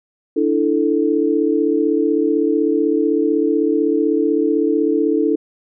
sine chord, D suspended second, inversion none, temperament equal, 293.7 / 329.6 / 440 Hz, D4 / E4 / A4, 0 / 0 / 0 cents, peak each -18 dBFS, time 0.36-5.36 s, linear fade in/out 10 ms, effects none

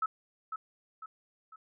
sine tone with echo, 1300 Hz, E6, 24 cents flat, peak -27 dBFS, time 0.02-0.06 s, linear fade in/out 5 ms, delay 500 ms, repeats 3, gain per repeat -7 dB, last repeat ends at 1.56 s, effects none

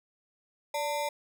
square ring-modulated tone, 740 Hz, F#5, in tune, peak -27 dBFS, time 0.74-1.09 s, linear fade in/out 5 ms, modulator 160 Hz, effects none

